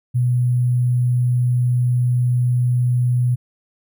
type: tone with sample-and-hold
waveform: sine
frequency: 123.47 Hz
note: B2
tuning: in tune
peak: -14 dBFS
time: 0.14-3.36 s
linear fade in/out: 20 ms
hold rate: 11025 Hz
effects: none